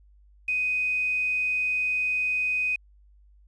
sine tone with quantisation, 2500 Hz, D#7, 8 cents sharp, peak -23 dBFS, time 0.48-2.76 s, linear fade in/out 5 ms, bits 8, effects added 50 Hz sine -53 dBFS peak until 3.47 s + resampled to 22050 Hz

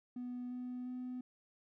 triangle tone with pitch steps, 246.9 / 249 / 251.2 Hz, B3 / B3 / B3, 0 / +14 / +30 cents, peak -37 dBFS, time 0.16-1.21 s, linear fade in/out 5 ms, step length 350 ms, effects tanh soft clip ceiling -36 dBFS

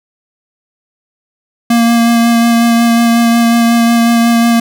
square tone with vibrato, 233.1 Hz, A#3, in tune, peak -7 dBFS, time 1.7-4.6 s, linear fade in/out 5 ms, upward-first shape sine, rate 5.5 Hz, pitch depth 13 cents each way, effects none

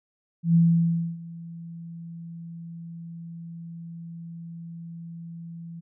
sine tone with ADSR envelope, 167.6 Hz, E3, 29 cents sharp, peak -14 dBFS, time 0.43-5.81 s, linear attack 120 ms, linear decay 620 ms, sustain -22 dB, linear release 20 ms, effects none

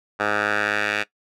10% pulse tone with band-pass filter sweep, 104.2 Hz, G#2, 6 cents sharp, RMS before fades -23 dBFS, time 0.19-1.04 s, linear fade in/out 20 ms, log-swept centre 1200 to 2200 Hz, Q 2, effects noise-tail reverb RT60 0.1 s tail -17 dB re dry

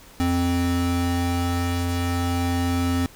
square tone pair together, 87.3 / 261.6 Hz, F2 / C4, 0 / 0 cents, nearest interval octave + perfect fifth, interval 1900 cents, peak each -24 dBFS, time 0.2-3.06 s, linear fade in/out 0 ms, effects pink hiss -48 dBFS RMS until 3.15 s

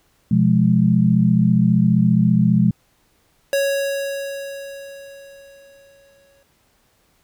sine chord, F diminished, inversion second, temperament just, 125.72 / 174.61 / 209.5 Hz, Cb3 / F3 / Ab3, +31 / 0 / +15 cents, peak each -18 / -16 / -16 dBFS, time 0.31-2.71 s, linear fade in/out 5 ms
square tone with exponential decay, 554.4 Hz, C#5, in tune, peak -16 dBFS, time 3.53-6.43 s, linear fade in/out 1 ms, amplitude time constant 630 ms
effects pink hiss -61 dBFS RMS until 7.23 s

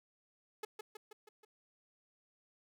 sawtooth tone with echo, 427.1 Hz, G#4, 48 cents sharp, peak -35 dBFS, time 0.63-0.65 s, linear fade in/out 5 ms, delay 160 ms, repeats 5, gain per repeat -4 dB, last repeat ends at 1.45 s, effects none

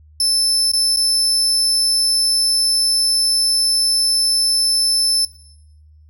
30% pulse tone with dropouts, 5274 Hz, E8, in tune, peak -10 dBFS, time 0.2-5.25 s, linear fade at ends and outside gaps 2 ms, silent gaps 0.717-0.734 / 0.962-0.97 s, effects noise-tail reverb RT60 0.9 s tail -19 dB re dry + added 76 Hz sine -44 dBFS peak until 6.09 s

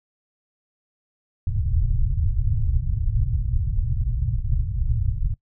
pink low-pass noise, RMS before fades -22 dBFS, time 1.47-5.34 s, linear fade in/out 2 ms, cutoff 130 Hz, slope 48 dB/octave, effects noise-tail reverb RT60 0.1 s tail -17 dB re dry

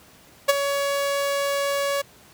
sawtooth tone with ADSR envelope, 562 Hz, C#5, 24 cents sharp, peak -8 dBFS, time 0.48-2.02 s, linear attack 15 ms, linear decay 24 ms, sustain -10 dB, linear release 11 ms, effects pink hiss -51 dBFS RMS until 2.33 s + high-pass 80 Hz 12 dB/octave

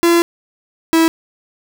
45% pulse tone pair in turn, 340.7 / 326.5 Hz, F4 / E4, -43 / -17 cents, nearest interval minor second, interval 74 cents, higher first, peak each -9 dBFS, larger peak neither, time 0.03-0.22 / 0.93-1.08 s, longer first, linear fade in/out 0 ms, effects none

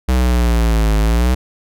square linear two-way sweep, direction down then up, 64.1 to 52.3 to 64.1 Hz, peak -12 dBFS, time 0.08-1.35 s, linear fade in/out 10 ms, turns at 0.98 s, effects none

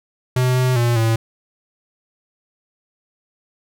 square tone with pitch steps, 126.9 / 127.6 / 119.1 / 113.1 Hz, B2 / C3 / A#2 / A2, +47 / -43 / +38 / +48 cents, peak -15 dBFS, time 0.36-1.16 s, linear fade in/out 5 ms, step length 200 ms, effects none

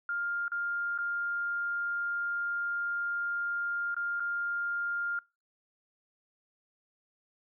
sine tone with dropouts, 1403 Hz, F6, 8 cents sharp, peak -30 dBFS, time 0.09-5.19 s, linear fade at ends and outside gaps 2 ms, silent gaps 0.481-0.518 / 0.978-0.986 / 3.945-3.965 / 4.198-4.203 s, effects noise-tail reverb RT60 0.3 s tail -25 dB re dry

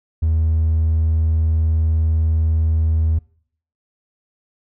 triangle tone, 79.9 Hz, D#2, 47 cents sharp, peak -11 dBFS, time 0.22-3.19 s, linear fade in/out 10 ms, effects noise-tail reverb RT60 0.6 s tail -26 dB re dry + tanh soft clip ceiling -9 dBFS

